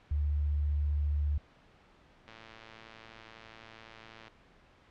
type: tone with vibrato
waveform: sine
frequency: 73.42 Hz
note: D2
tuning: in tune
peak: -27 dBFS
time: 0.11-1.38 s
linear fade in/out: 5 ms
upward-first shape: triangle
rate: 15 Hz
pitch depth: 14 cents each way
type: click train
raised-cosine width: 0.2 ms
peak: -31 dBFS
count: 225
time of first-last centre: 2.28-4.28 s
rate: 112 Hz
effects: pink hiss -61 dBFS RMS until 4.9 s + low-pass 3000 Hz 12 dB/octave